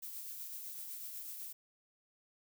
violet noise with tremolo, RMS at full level -44 dBFS, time 0.02-1.53 s, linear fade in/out 10 ms, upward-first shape triangle, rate 8 Hz, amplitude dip 35%, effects none

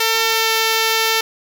5% pulse tone with pitch glide, 450.4 to 447 Hz, A4 to A4, +40 to +27 cents, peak -3 dBFS, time 0-1.21 s, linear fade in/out 5 ms, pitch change -13 cents, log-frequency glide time 0.22-0.51 s, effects none

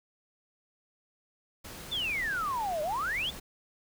pink noise, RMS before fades -44 dBFS, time 1.64-3.4 s, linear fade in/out 10 ms
sine exponential two-way sweep, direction down then up, 3626 to 587 to 3626 Hz, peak -29 dBFS, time 1.91-3.31 s, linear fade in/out 20 ms, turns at 2.82 s
effects none

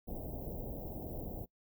pink band-stop noise, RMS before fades -42 dBFS, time 0.07-1.46 s, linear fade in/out 20 ms, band 740 to 15000 Hz, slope 48 dB/octave, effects noise-tail reverb RT60 0.1 s tail -24 dB re dry

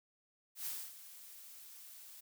blue noise with ADSR envelope, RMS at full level -40 dBFS, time 0.55-2.21 s, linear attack 110 ms, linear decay 260 ms, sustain -14 dB, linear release 11 ms, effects none

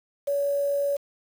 sine tone with quantisation, 566 Hz, C#5, 36 cents sharp, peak -22 dBFS, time 0.27-0.97 s, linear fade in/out 10 ms, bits 7, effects none

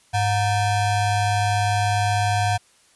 square ring-modulated tone, 413.4 Hz, G#4, 8 cents flat, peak -16 dBFS, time 0.13-2.58 s, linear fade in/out 20 ms, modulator 311 Hz, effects white hiss -57 dBFS RMS until 2.95 s + resampled to 24000 Hz

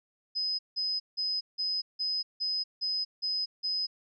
sine tone bursts, 5040 Hz, D#8, 21 cents sharp, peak -28 dBFS, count 9, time 0.35-3.87 s, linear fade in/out 20 ms, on 240 ms, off 170 ms, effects none

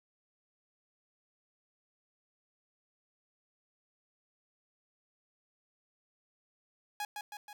sawtooth tone with echo, 830.6 Hz, G#5, in tune, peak -31 dBFS, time 7-7.05 s, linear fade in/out 2 ms, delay 160 ms, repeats 3, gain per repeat -4 dB, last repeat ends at 7.53 s, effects 11-bit

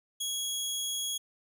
20% pulse tone, 3322 Hz, G#7, in tune, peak -26 dBFS, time 0.2-1.18 s, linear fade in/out 10 ms, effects none

